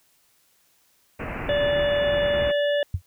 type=low-pass noise; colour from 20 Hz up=pink; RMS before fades=-31 dBFS; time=1.19-2.52 s; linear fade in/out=10 ms; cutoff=2700 Hz; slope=96 dB/octave
type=harmonic tone; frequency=580 Hz; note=D5; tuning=22 cents flat; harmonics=1 / 3 / 5 / 6; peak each=-20 / -30 / -34 / -36 dBFS; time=1.49-2.83 s; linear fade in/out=2 ms
type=tone with exponential decay; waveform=sine; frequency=89 Hz; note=F2; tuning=33 cents sharp; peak=-18 dBFS; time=2.94-3.02 s; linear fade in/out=5 ms; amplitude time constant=16 ms
effects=white hiss -63 dBFS RMS until 3.06 s